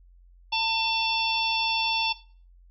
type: harmonic tone with a mistuned harmonic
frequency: 898 Hz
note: A5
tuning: 35 cents sharp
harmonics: 1 / 3 / 4 / 5 / 6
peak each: -27 / -29 / -29 / -33 / -35 dBFS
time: 0.52-2.13 s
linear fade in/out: 10 ms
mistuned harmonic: 4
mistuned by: -62 cents
effects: noise-tail reverb RT60 0.4 s tail -17 dB re dry + added 44 Hz sine -51 dBFS peak until 2.7 s